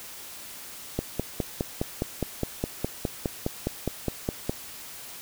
click train, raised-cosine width 2 ms, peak -12 dBFS, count 18, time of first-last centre 0.99-4.495 s, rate 4.85 Hz, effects white hiss -42 dBFS RMS until 5.21 s

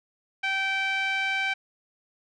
5% pulse tone with low-pass filter, 776 Hz, G5, 18 cents flat, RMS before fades -27 dBFS, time 0.43-1.54 s, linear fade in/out 10 ms, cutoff 2200 Hz, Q 2.5, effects none

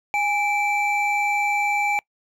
triangle tone pair together, 824.1 / 2331 Hz, G#5 / D7, -14 / -14 cents, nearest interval octave + tritone, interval 1800 cents, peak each -20 / -21 dBFS, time 0.14-1.99 s, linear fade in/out 0 ms, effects noise-tail reverb RT60 0.1 s tail -26 dB re dry

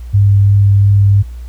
sine tone with vibrato, 100.3 Hz, G2, 40 cents sharp, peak -5 dBFS, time 0.13-1.23 s, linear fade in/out 20 ms, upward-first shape triangle, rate 2.9 Hz, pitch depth 9 cents each way, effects added 60 Hz sine -24 dBFS peak until 1.48 s + pink hiss -48 dBFS RMS until 1.48 s

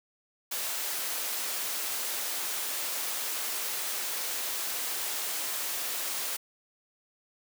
white high-pass noise, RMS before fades -33 dBFS, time 0.51-6.37 s, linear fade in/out 10 ms, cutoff 380 Hz, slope 12 dB/octave, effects none

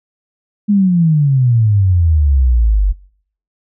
sine exponential sweep, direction down, 210.7 to 46.06 Hz, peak -8 dBFS, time 0.68-2.93 s, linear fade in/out 20 ms, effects noise-tail reverb RT60 0.6 s tail -23 dB re dry

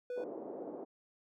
triangle tone, 493.9 Hz, B4, in tune, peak -35 dBFS, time 0.1-0.24 s, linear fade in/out 2 ms
pink band-pass noise, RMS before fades -44 dBFS, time 0.16-0.85 s, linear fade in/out 20 ms, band 300 to 640 Hz, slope 24 dB/octave
effects none

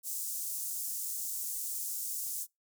pink high-pass noise, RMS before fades -37 dBFS, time 0.03-2.47 s, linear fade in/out 50 ms, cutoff 7100 Hz, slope 24 dB/octave, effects noise-tail reverb RT60 0.2 s tail -26 dB re dry

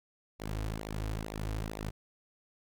sawtooth tone with flanger, 53.2 Hz, G#1, 42 cents sharp, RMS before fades -37 dBFS, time 0.39-1.91 s, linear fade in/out 20 ms, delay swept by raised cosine 0.62 to 5.32 ms, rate 2.2 Hz, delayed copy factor -0.8, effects none

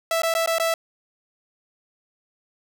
sawtooth tone with dropouts, 659.3 Hz, E5, in tune, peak -16 dBFS, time 0.11-0.74 s, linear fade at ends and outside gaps 2 ms, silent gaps 0.22-0.233 / 0.34-0.35 / 0.461-0.474 / 0.584-0.598 s, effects none

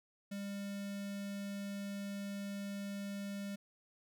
square tone with notch filter, 200 Hz, G3, 35 cents sharp, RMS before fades -42 dBFS, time 0.31-3.56 s, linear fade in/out 10 ms, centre 950 Hz, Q 1.7, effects none

